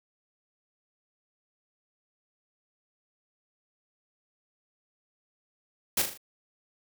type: noise with echo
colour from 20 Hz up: white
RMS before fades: -25 dBFS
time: 5.97-6.02 s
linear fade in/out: 5 ms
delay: 39 ms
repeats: 4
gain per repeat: -6 dB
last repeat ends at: 6.176 s
effects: none